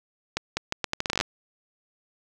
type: accelerating click train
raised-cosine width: 0.2 ms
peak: -8 dBFS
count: 14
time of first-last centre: 0.37-1.21 s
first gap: 200 ms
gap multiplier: 0.77
effects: none